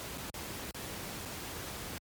pink noise with dropouts, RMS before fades -41 dBFS, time 0-1.98 s, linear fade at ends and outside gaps 0 ms, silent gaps 0.175-0.18 / 0.3-0.341 / 0.71-0.745 / 1.252-1.257 s, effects high-pass 60 Hz 12 dB/octave + MP3 96 kbps

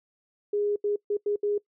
sine tone bursts at uneven times, 412.2 Hz, G#4, 13 cents flat, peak -23 dBFS, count 5, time 0.53-0.76 / 0.84-0.96 / 1.1-1.17 / 1.26-1.36 / 1.43-1.58 s, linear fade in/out 5 ms, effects noise-tail reverb RT60 0.1 s tail -22 dB re dry

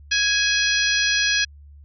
harmonic tone with a mistuned harmonic, 830 Hz, G#5, 1 cent flat, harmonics 2 / 3 / 4 / 5 / 6 / 7, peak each -22 / -24 / -25 / -26 / -27 / -27 dBFS, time 0.11-1.45 s, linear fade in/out 10 ms, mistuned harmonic 3, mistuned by +31 cents, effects added 72 Hz sine -42 dBFS peak until 1.84 s

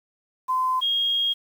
sine tone pair in turn, 1027 / 3261 Hz, C6 / G#7, -33 / -32 cents, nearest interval octave + minor sixth, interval 2001 cents, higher second, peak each -20 dBFS, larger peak neither, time 0.48-0.81 / 0.81-1.34 s, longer second, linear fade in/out 20 ms, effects 8-bit

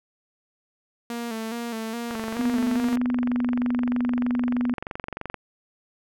sawtooth tone with vibrato, 229.1 Hz, A#3, 30 cents flat, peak -25 dBFS, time 1.1-2.96 s, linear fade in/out 2 ms, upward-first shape square, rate 2.4 Hz, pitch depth 49 cents each way
click train, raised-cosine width 0.5 ms, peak -17 dBFS, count 76, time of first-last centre 2.11-5.343 s, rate 23.2 Hz
sine tone with pitch glide, 246.9 to 244.8 Hz, B3 to B3, 0 to -15 cents, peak -21 dBFS, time 2.39-4.74 s, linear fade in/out 5 ms, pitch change -15 cents, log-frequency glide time 3.14-3.23 s
effects none

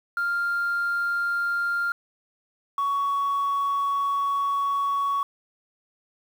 sine tone pair in turn, 1396.9 / 1119.3 Hz, F6 / C#6, 0 / +16 cents, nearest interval major third, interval 384 cents, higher first, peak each -21 / -20 dBFS, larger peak second, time 0.17-1.92 / 2.78-5.23 s, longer second, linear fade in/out 2 ms, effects tanh soft clip ceiling -20 dBFS + 8-bit

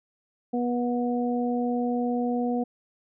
harmonic tone, 243 Hz, B3, 28 cents flat, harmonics 1 / 2 / 3, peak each -25 / -30 / -32 dBFS, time 0.53-2.64 s, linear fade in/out 10 ms, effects none

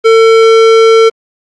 sine tone with tanh clipping, 450 Hz, A4, 39 cents sharp, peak -4 dBFS, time 0.04-1.1 s, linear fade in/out 20 ms, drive 18 dB, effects Opus 32 kbps

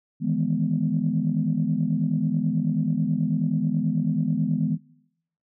sine chord, E major seventh, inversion third, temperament equal, 155.56 / 164.81 / 207.7 / 246.9 Hz, D#3 / E3 / G#3 / B3, 0 / 0 / 0 / 0 cents, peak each -26 dBFS, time 0.2-4.78 s, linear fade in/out 50 ms, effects noise-tail reverb RT60 0.7 s tail -19 dB re dry + tanh soft clip ceiling -11 dBFS

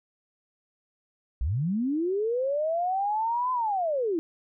sine linear two-way sweep, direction up then down, 52 to 1026 to 309.3 Hz, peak -24 dBFS, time 1.41-4.19 s, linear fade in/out 0 ms, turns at 3.52 s, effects none

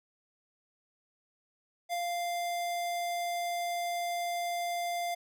square tone with ADSR envelope, 696 Hz, F5, 6 cents flat, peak -30 dBFS, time 1.89-5.15 s, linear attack 40 ms, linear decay 22 ms, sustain -2 dB, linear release 11 ms, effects none

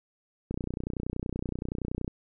click train, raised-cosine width 3 ms, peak -19 dBFS, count 49, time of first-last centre 0.51-2.079 s, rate 30.6 Hz, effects none

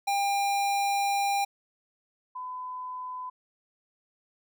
square / sine tone pair in turn, 800 / 1007.9 Hz, G5 / B5, +35 / +35 cents, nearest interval major third, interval 400 cents, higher second, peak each -25 / -34 dBFS, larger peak first, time 0.07-1.45 / 2.35-3.3 s, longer first, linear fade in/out 10 ms, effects none

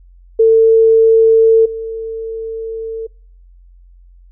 sine tone with level steps, 448.7 Hz, A4, 34 cents sharp, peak -5 / -20 dBFS, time 0.39-3.07 s, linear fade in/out 10 ms, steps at 1.65 s, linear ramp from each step 10 ms, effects noise-tail reverb RT60 0.5 s tail -26 dB re dry + added 44 Hz sine -40 dBFS peak until 4.31 s

